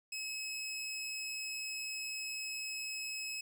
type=tone; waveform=20% pulse; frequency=2572 Hz; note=E7; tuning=43 cents flat; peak=-34 dBFS; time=0.12-3.41 s; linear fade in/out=5 ms; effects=none